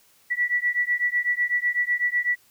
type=beating tone pair; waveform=sine; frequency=1948 / 1956 Hz; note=B6 / B6; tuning=-24 / -17 cents; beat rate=8 Hz; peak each=-24 dBFS; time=0.3-2.36 s; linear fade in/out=20 ms; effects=white hiss -59 dBFS RMS until 2.5 s